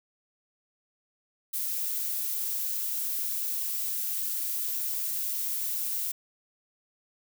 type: noise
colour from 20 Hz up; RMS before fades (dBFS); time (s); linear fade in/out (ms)
violet; -31; 1.53-6.12; 10
effects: none